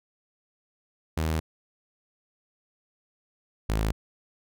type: tone pair in turn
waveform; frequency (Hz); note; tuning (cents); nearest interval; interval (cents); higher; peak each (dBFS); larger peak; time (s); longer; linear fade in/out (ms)
sawtooth; 79.4 / 53.68; D#2 / A1; +36 / -42; perfect fifth; 678; first; -21 / -20; second; 1.17-1.4 / 3.69-3.92; neither; 5
effects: none